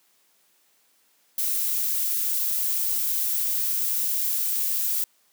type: noise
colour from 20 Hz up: violet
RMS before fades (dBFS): -25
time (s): 1.38-5.04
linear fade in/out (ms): 2
effects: white hiss -64 dBFS RMS until 5.32 s + high-pass 200 Hz 12 dB/octave